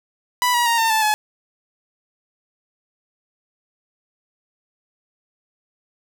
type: tone with pitch steps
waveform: sawtooth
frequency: 987.8 / 959.1 / 931.3 / 904.2 / 878 / 852.5 Hz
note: B5 / A#5 / A#5 / A5 / A5 / G#5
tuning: 0 / +49 / -2 / +47 / -4 / +45 cents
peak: -12 dBFS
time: 0.42-1.14 s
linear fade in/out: 0 ms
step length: 120 ms
effects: none